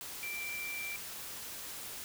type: tone in noise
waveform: sine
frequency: 2349 Hz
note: D7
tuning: in tune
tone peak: -38 dBFS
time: 0.23-0.96 s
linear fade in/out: 0 ms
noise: white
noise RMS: -44 dBFS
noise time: 0.01-2.04 s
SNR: +3 dB
effects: none